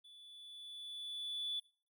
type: tone with level ramp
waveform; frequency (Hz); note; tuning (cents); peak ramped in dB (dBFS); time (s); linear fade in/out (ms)
triangle; 3460; A7; -30; -55 to -33; 0.04-1.6; 10
effects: noise-tail reverb RT60 0.4 s tail -22 dB re dry + tanh soft clip ceiling -33 dBFS